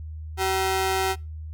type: ring-modulated tone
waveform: sawtooth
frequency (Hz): 572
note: D5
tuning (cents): -46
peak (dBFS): -15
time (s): 0.37-1.16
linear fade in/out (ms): 50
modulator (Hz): 192
effects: noise-tail reverb RT60 0.3 s tail -26 dB re dry + added 78 Hz sine -33 dBFS peak until 1.53 s